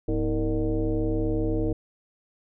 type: tone with frequency modulation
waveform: sine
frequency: 176.8 Hz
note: F3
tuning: 22 cents sharp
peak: -22 dBFS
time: 0.08-1.73 s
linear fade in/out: 5 ms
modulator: 142 Hz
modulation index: 2.3
effects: none